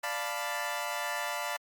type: chord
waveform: 20% pulse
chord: B half-diminished seventh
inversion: first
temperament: equal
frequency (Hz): 587.3 / 698.5 / 880 / 987.8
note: D5 / F5 / A5 / B5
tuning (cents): 0 / 0 / 0 / 0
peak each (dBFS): -33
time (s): 0.03-1.57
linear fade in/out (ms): 10
effects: Opus 48 kbps